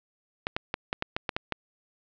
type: clicks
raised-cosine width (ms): 0.3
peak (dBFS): -11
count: 9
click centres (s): 0.469 / 0.565 / 0.741 / 0.929 / 1.024 / 1.165 / 1.292 / 1.365 / 1.523
effects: low-pass 4000 Hz 12 dB/octave